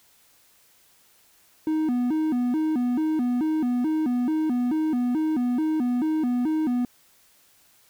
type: tone with vibrato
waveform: triangle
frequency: 277.1 Hz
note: C#4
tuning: 1 cent flat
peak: -19 dBFS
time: 1.67-6.85 s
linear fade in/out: 2 ms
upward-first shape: square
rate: 2.3 Hz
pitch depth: 210 cents each way
effects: white hiss -59 dBFS RMS until 7.89 s